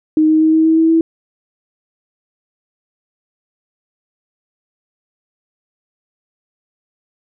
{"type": "tone with pitch steps", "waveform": "sine", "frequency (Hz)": [311.1, 313.6, 316.2, 318.7, 321.3, 323.9, 326.6], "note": ["D#4", "D#4", "D#4", "D#4", "E4", "E4", "E4"], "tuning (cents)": [0, 14, 28, 42, -44, -30, -16], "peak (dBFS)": -8, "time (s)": [0.17, 1.01], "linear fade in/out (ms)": 2, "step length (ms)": 120, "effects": []}